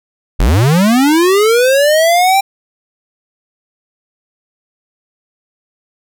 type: linear sweep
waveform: square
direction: up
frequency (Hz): 33 to 794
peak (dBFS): -8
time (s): 0.39-2.41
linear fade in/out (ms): 10
effects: none